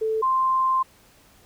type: tone pair in turn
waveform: sine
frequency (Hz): 440 / 1046.5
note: A4 / C6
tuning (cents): 0 / 0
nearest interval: octave + minor third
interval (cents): 1500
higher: second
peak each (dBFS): -21 / -18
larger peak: second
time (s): 0.01-0.22 / 0.22-0.83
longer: second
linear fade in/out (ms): 10
effects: pink hiss -55 dBFS RMS until 1.45 s